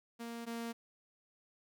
sawtooth tone pair in turn, 233.1 / 232.1 Hz, A#3 / A#3, 0 / -7 cents, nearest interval unison, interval 7 cents, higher first, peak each -38 / -35 dBFS, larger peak second, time 0.19-0.46 / 0.46-0.73 s, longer neither, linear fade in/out 20 ms, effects none

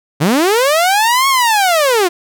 sawtooth linear two-way sweep, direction up then down, 131.3 to 1108.7 to 333.6 Hz, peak -6 dBFS, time 0.2-2.09 s, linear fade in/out 20 ms, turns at 1.28 s, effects none

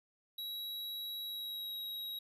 square tone with pitch glide, 3876 to 3831 Hz, B7 to A#7, -33 to +47 cents, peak -40 dBFS, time 0.38-2.19 s, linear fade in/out 5 ms, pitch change -20 cents, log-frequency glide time 1.23-1.74 s, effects none

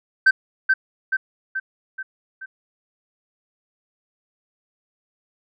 sine tone with echo, 1548 Hz, G6, 22 cents flat, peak -7 dBFS, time 0.26-0.31 s, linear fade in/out 10 ms, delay 430 ms, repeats 5, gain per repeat -5 dB, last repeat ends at 2.46 s, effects tanh soft clip ceiling -9 dBFS

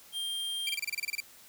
square tone, 3194 Hz, G7, 32 cents sharp, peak -33 dBFS, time 0.12-0.78 s, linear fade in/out 50 ms
sawtooth tone bursts, 2349 Hz, D7, in tune, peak -27 dBFS, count 11, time 0.67-1.203 s, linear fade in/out 2 ms, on 23 ms, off 28 ms
effects white hiss -55 dBFS RMS until 1.48 s

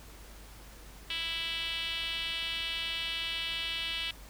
5% pulse tone with band-pass filter, 330 Hz, E4, 2 cents sharp, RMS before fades -35 dBFS, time 1.1-4.11 s, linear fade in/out 2 ms, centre 3100 Hz, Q 3.3, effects added 50 Hz sine -50 dBFS peak until 4.29 s + pink hiss -53 dBFS RMS until 4.29 s

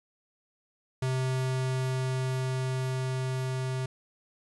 square tone with level ramp, 130 Hz, C3, 11 cents flat, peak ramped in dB -27 to -30 dBFS, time 1.02-3.86 s, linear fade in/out 5 ms, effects resampled to 24000 Hz + 10-bit

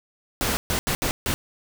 pink noise bursts at uneven times, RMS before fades -24 dBFS, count 5, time 0.41-0.57 / 0.7-0.79 / 0.87-0.95 / 1.02-1.11 / 1.26-1.34 s, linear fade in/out 0 ms, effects none

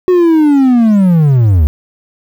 triangle linear sweep, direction down, 370 to 69.3 Hz, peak -3 dBFS, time 0.08-1.67 s, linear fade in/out 0 ms, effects 7-bit

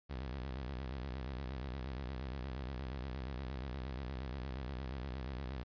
sawtooth tone with vibrato, 65.1 Hz, C2, 8 cents flat, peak -36 dBFS, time 0.09-5.64 s, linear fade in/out 20 ms, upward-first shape square, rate 8.5 Hz, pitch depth 120 cents each way, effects resampled to 11025 Hz + 11-bit

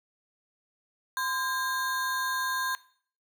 square ring-modulated tone, 1318.5 Hz, E6, in tune, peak -26 dBFS, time 1.17-2.75 s, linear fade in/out 0 ms, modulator 290 Hz, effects noise-tail reverb RT60 0.5 s tail -17 dB re dry

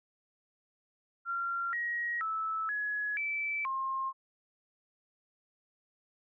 sine tone with pitch steps, 1378 / 1895 / 1309 / 1685 / 2318 / 1065 Hz, F6 / A#6 / E6 / G#6 / D7 / C6, -24 / +28 / -13 / +25 / -23 / +30 cents, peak -31 dBFS, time 1.25-4.13 s, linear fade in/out 50 ms, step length 480 ms, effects none

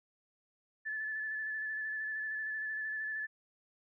sine tone with vibrato, 1738 Hz, A6, 22 cents flat, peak -35 dBFS, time 0.85-3.27 s, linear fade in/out 20 ms, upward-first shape square, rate 13 Hz, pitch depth 19 cents each way, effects none

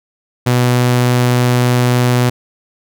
sawtooth tone, 123.47 Hz, B2, in tune, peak -6 dBFS, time 0.46-2.3 s, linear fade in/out 10 ms, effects none

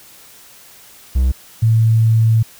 triangle / sine tone pair in turn, 64.2 / 112.53 Hz, C2 / A2, -32 / +39 cents, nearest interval minor seventh, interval 971 cents, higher second, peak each -9 dBFS, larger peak neither, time 1.15-1.32 / 1.62-2.43 s, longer second, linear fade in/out 10 ms, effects white hiss -43 dBFS RMS until 2.59 s

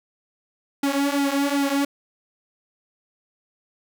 sawtooth tone with flanger, 280.7 Hz, C#4, 22 cents sharp, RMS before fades -22 dBFS, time 0.83-1.85 s, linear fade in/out 5 ms, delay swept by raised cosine 1.7 to 5.3 ms, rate 2.6 Hz, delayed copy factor -0.75, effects none

